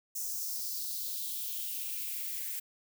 violet noise with high-pass filter sweep, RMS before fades -37 dBFS, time 0.15-2.6 s, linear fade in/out 10 ms, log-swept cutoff 6400 to 1800 Hz, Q 3.1, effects none

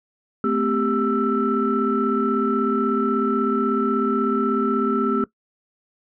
sine tone cluster, 219.9 / 256.2 / 394.8 / 1327 Hz, A3 / C4 / G4 / E6, -1 / -36 / +12 / +11 cents, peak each -23 dBFS, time 0.44-5.24 s, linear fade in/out 2 ms, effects noise-tail reverb RT60 0.1 s tail -19 dB re dry + tanh soft clip ceiling -9 dBFS

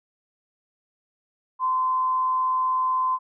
sine tone with frequency modulation, 1030 Hz, C6, 28 cents flat, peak -20 dBFS, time 1.59-3.19 s, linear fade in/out 50 ms, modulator 116 Hz, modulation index 0.22, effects none

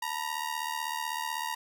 sawtooth ring-modulated tone, 940 Hz, A#5, 14 cents sharp, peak -25 dBFS, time 0.02-1.55 s, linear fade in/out 5 ms, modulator 38 Hz, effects none

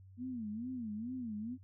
sine tone with vibrato, 232.3 Hz, A#3, 6 cents flat, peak -38 dBFS, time 0.17-1.58 s, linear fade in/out 50 ms, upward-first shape sine, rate 2.3 Hz, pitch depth 190 cents each way, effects added 95 Hz sine -54 dBFS peak until 1.63 s

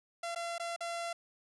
sawtooth tone with dropouts, 682 Hz, F5, 41 cents flat, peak -32 dBFS, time 0.23-1.13 s, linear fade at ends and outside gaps 5 ms, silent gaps 0.349-0.359 / 0.582-0.597 / 0.763-0.806 s, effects resampled to 24000 Hz

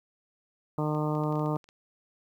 harmonic tone, 151.8 Hz, D#3, 42 cents flat, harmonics 1 / 2 / 3 / 4 / 5 / 6 / 7 / 8, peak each -29 / -32 / -35 / -36 / -40 / -38 / -40 / -40 dBFS, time 0.78-1.57 s, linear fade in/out 2 ms
clicks, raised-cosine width 0.2 ms, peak -36 dBFS, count 10, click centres 0.949 / 1.152 / 1.237 / 1.325 / 1.356 / 1.395 / 1.46 / 1.559 / 1.642 / 1.689 s
effects 10-bit

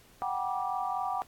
sine chord, G major seventh, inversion third, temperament equal with one note detuned, 740 / 784 / 965.8 / 1174.7 Hz, F#5 / G5 / B5 / D6, 0 / 0 / -39 / 0 cents, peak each -34 / -34 / -37 / -36 dBFS, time 0.22-1.22 s, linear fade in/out 0 ms, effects pink hiss -59 dBFS RMS until 1.27 s + AAC 64 kbps

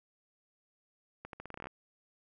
accelerating click train, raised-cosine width 0.5 ms, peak -28 dBFS, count 12, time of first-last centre 1.25-1.67 s, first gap 82 ms, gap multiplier 0.83, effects none

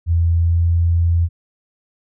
sine tone with pitch glide, 84.1 to 84.78 Hz, E2 to E2, +35 to +49 cents, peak -12 dBFS, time 0.06-1.29 s, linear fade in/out 50 ms, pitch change +14 cents, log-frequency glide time 0.35-0.62 s, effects none

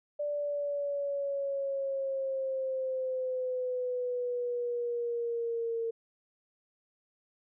sine exponential sweep, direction down, 587.3 to 456.3 Hz, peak -30 dBFS, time 0.19-5.91 s, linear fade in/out 10 ms, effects none

